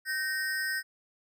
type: ring-modulated tone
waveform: square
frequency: 1700 Hz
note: G#6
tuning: 40 cents sharp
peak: -27 dBFS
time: 0.05-0.83 s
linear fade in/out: 50 ms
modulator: 155 Hz
effects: none